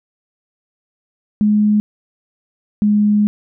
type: tone pair in turn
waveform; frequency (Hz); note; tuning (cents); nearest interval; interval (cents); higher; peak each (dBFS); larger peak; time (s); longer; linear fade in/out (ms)
sine; 210.1 / 208.5; G#3 / G#3; +20 / +7; unison; 13; first; -10 / -10; neither; 1.41-1.8 / 2.82-3.27; second; 0
effects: none